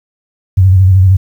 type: tone with vibrato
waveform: sine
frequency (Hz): 94.1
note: F#2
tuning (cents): +30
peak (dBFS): -3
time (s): 0.57-1.17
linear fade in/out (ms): 10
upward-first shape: square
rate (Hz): 13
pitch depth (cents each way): 48
effects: 7-bit